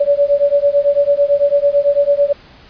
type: beating tone pair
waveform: sine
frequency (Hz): 567 / 576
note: C#5 / D5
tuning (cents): +39 / -34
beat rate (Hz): 9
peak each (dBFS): -13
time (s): 0-2.33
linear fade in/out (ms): 10
effects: pink hiss -43 dBFS RMS until 2.69 s + resampled to 11025 Hz